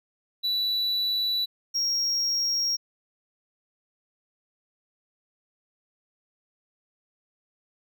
triangle tone pair in turn, 3951 / 5588 Hz, B7 / F8, 0 / 0 cents, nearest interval tritone, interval 600 cents, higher second, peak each -22 dBFS, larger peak neither, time 0.43-1.46 / 1.74-2.77 s, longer neither, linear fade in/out 20 ms, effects none

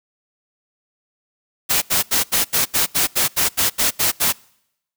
white noise bursts, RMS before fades -17 dBFS, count 13, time 1.69-4.328 s, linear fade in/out 20 ms, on 130 ms, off 79 ms, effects noise-tail reverb RT60 0.8 s tail -26 dB re dry

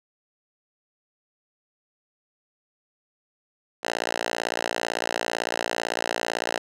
5% pulse tone with high-pass filter, 57.9 Hz, A#1, 11 cents flat, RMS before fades -28 dBFS, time 3.83-6.59 s, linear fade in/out 10 ms, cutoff 640 Hz, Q 0.75, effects low-pass 8000 Hz 12 dB/octave

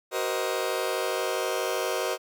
sawtooth chord, C half-diminished seventh, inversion second, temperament just, 376.7 / 470.9 / 523.3 / 627.9 Hz, Gb4 / Bb4 / C5 / Eb5, +31 / +18 / 0 / +16 cents, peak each -28 dBFS, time 0.11-2.18 s, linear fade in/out 50 ms, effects none

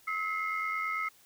sine tone cluster, 1288 / 2048 / 2137 Hz, E6 / C7 / C7, -41 / -38 / +36 cents, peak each -32 / -38 / -34 dBFS, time 0.07-1.09 s, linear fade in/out 10 ms, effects tanh soft clip ceiling -23 dBFS + white hiss -61 dBFS RMS until 1.25 s

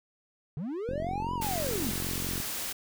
triangle linear two-way sweep, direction up then down, 130.81 to 1012 to 167.6 Hz, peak -30 dBFS, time 0.57-1.92 s, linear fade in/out 0 ms, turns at 1.34 s
click train, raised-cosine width 3 ms, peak -23 dBFS, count 69, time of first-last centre 0.89-2.401 s, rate 45 Hz
white noise, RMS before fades -35 dBFS, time 1.41-2.73 s, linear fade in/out 10 ms
effects none

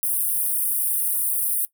pink high-pass noise, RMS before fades -23 dBFS, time 0.03-1.65 s, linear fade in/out 0 ms, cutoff 9100 Hz, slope 96 dB/octave, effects noise-tail reverb RT60 0.1 s tail -18 dB re dry

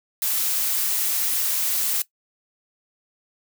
blue noise, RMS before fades -23 dBFS, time 0.22-2.02 s, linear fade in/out 2 ms, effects noise-tail reverb RT60 0.1 s tail -18 dB re dry

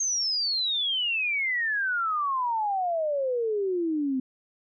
sine exponential sweep, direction down, 6470 to 254.4 Hz, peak -24 dBFS, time 0-4.2 s, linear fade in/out 5 ms, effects none

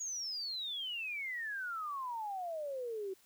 sine exponential sweep, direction down, 6800 to 372 Hz, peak -37 dBFS, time 0-3.14 s, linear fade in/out 10 ms, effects white hiss -66 dBFS RMS until 3.25 s

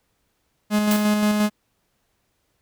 45% pulse tone with tremolo, 210 Hz, G#3, 19 cents sharp, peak -16 dBFS, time 0.7-1.5 s, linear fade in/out 50 ms, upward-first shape square, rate 5.7 Hz, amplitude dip 30%
white noise with exponential decay, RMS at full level -25 dBFS, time 0.91-1.19 s, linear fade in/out 1 ms, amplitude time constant 60 ms
effects pink hiss -70 dBFS RMS until 2.61 s

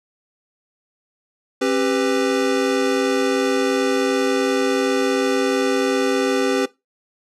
square tone cluster, 269 / 394.7 / 497.5 Hz, C4 / G4 / B4, +48 / +12 / +13 cents, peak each -22 dBFS, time 1.61-6.66 s, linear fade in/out 10 ms, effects noise-tail reverb RT60 0.2 s tail -19 dB re dry + low-pass 8000 Hz 12 dB/octave

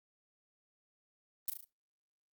violet noise with echo, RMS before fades -34 dBFS, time 1.48-1.5 s, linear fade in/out 2 ms, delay 36 ms, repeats 4, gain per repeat -5 dB, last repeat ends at 1.644 s, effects noise-tail reverb RT60 0.2 s tail -18 dB re dry + Opus 32 kbps

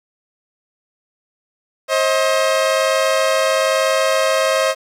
sawtooth tone pair together, 532.9 / 634 Hz, C5 / D#5, +32 / +32 cents, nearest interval minor third, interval 300 cents, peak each -13 dBFS, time 1.88-4.75 s, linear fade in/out 50 ms, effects low-pass 10000 Hz 12 dB/octave + 8-bit

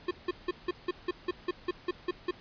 square tone bursts, 357.9 Hz, F4, 42 cents sharp, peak -28 dBFS, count 12, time 0.08-2.31 s, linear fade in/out 5 ms, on 30 ms, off 170 ms, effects pink hiss -53 dBFS RMS until 2.4 s + resampled to 11025 Hz

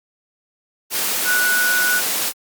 sine tone in noise, 1473 Hz, F#6, 8 cents flat, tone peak -16 dBFS, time 1.24-2.02 s, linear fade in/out 50 ms, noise white, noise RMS -21 dBFS, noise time 0.9-2.33 s, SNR +2 dB, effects high-pass 200 Hz 12 dB/octave + Opus 48 kbps

